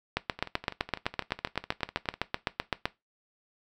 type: two click trains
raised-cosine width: 0.3 ms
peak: -10 / -23 dBFS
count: 22 / 22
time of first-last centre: 0.17-2.855 / 0.39-2.14 s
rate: 7.82 / 12 Hz
effects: noise-tail reverb RT60 0.2 s tail -18 dB re dry